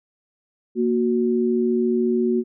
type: tone pair together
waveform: sine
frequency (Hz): 234.2 / 368.3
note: A#3 / F#4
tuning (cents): +8 / -8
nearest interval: minor sixth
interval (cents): 784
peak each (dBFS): -20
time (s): 0.75-2.44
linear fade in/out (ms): 50
effects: none